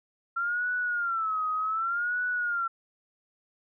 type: tone with vibrato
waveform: sine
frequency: 1363 Hz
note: F6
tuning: 43 cents flat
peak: -26 dBFS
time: 0.36-2.68 s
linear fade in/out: 10 ms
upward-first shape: sine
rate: 0.66 Hz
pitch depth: 140 cents each way
effects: none